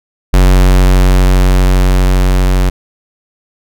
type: tone with level ramp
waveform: square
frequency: 46.25 Hz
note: F#1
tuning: in tune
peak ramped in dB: -4 to -8 dBFS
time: 0.33-2.7 s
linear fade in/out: 10 ms
effects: none